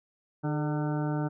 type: harmonic tone with a mistuned harmonic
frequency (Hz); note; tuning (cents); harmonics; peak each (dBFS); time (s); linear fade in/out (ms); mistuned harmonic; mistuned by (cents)
150; D3; +37; 1 / 2 / 3 / 4 / 5 / 6 / 8 / 9 / 10; -29 / -32 / -40 / -40 / -41 / -41 / -49 / -45 / -46; 0.43-1.29; 20; 3; -74
effects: none